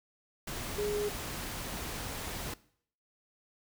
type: tone in noise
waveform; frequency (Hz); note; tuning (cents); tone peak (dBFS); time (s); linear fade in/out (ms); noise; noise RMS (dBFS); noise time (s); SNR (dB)
sine; 415.3; G#4; 0; -30; 0.78-1.09; 5; pink; -39; 0.47-2.54; +6
effects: noise-tail reverb RT60 0.6 s tail -20 dB re dry